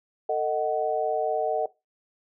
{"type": "chord", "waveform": "sine", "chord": "D# diminished", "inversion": "second", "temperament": "just", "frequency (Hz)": [448, 622.3, 746.7], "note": ["A4", "D#5", "F#5"], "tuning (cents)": [31, 0, 16], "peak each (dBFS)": -27, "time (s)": [0.29, 1.66], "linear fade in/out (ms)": 5, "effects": ["noise-tail reverb RT60 0.2 s tail -17 dB re dry"]}